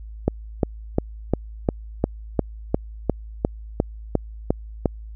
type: click train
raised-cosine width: 2 ms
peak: -4 dBFS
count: 14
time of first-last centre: 0.28-4.857 s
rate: 2.84 Hz
effects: added 54 Hz sine -34 dBFS peak until 5.15 s